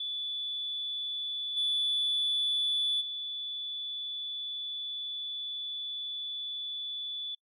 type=tone with level steps; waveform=sine; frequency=3462 Hz; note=A7; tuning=29 cents flat; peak=-32 / -25 / -34 dBFS; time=0-7.35 s; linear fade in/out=5 ms; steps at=1.56 / 3 s; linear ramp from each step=20 ms; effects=noise-tail reverb RT60 0.1 s tail -25 dB re dry + tanh soft clip ceiling -23 dBFS